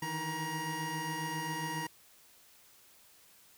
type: tone cluster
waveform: 25% pulse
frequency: 153 / 160.4 / 947 Hz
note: D#3 / E3 / A#5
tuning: -29 / -47 / +27 cents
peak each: -40 / -37 / -33 dBFS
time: 0.02-1.87 s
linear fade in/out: 5 ms
effects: white hiss -61 dBFS RMS until 3.57 s

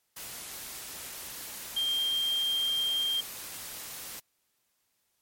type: tone in noise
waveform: sine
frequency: 3189 Hz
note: G7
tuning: 29 cents sharp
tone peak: -26 dBFS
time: 1.76-3.21 s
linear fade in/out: 10 ms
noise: white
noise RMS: -41 dBFS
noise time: 0.16-4.2 s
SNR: +12 dB
effects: white hiss -75 dBFS RMS until 5.21 s + MP3 64 kbps

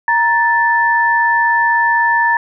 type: tone pair together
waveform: sine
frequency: 936.1 / 1760 Hz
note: A#5 / A6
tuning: +7 / 0 cents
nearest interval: major seventh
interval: 1093 cents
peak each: -13 dBFS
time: 0.08-2.37 s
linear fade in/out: 2 ms
effects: none

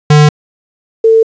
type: tone pair in turn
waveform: square / sine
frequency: 149.6 / 448.3 Hz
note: D3 / A4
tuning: +32 / +32 cents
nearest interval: octave + perfect fifth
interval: 1900 cents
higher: second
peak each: -3 dBFS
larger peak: neither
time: 0.1-0.29 / 1.04-1.23 s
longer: neither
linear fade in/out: 5 ms
effects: resampled to 16000 Hz + 7-bit

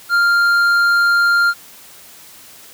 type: tone with hard clipping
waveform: triangle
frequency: 1396.9 Hz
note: F6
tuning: in tune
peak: -12 dBFS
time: 0.09-1.54 s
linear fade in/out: 50 ms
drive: 9 dB
effects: white hiss -41 dBFS RMS until 2.73 s + high-pass 60 Hz 12 dB/octave

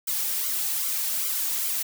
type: noise with flanger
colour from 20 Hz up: blue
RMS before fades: -27 dBFS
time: 0.07-1.83 s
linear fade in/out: 10 ms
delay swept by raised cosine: 1.1 to 3 ms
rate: 2.5 Hz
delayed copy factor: -0.8
effects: none

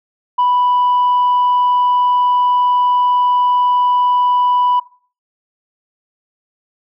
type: tone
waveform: sine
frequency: 987.8 Hz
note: B5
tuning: in tune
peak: -9 dBFS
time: 0.38-4.8 s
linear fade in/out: 10 ms
effects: noise-tail reverb RT60 0.4 s tail -18 dB re dry + tanh soft clip ceiling -8 dBFS

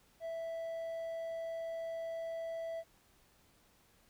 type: tone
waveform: triangle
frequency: 659.3 Hz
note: E5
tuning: in tune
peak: -36 dBFS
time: 0.2-2.84 s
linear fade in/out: 50 ms
effects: pink hiss -68 dBFS RMS until 4.09 s

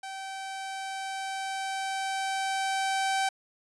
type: tone with level ramp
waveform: sawtooth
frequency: 773 Hz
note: G5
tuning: 24 cents flat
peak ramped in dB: -33 to -21 dBFS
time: 0.03-3.29 s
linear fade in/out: 5 ms
effects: resampled to 24000 Hz

